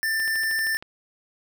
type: tone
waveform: square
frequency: 1782 Hz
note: A6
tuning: 22 cents sharp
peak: -23 dBFS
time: 0.03-0.77 s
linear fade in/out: 0 ms
type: click train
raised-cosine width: 0.3 ms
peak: -24 dBFS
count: 9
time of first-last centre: 0.2-0.825 s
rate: 12.8 Hz
effects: none